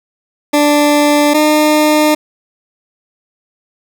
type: tone pair in turn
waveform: 20% pulse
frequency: 293.7 / 303.7 Hz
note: D4 / D#4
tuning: 0 / -42 cents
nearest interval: minor second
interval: 58 cents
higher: second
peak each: -3 dBFS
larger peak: neither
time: 0.53-1.34 / 1.34-2.15 s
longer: neither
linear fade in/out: 10 ms
effects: none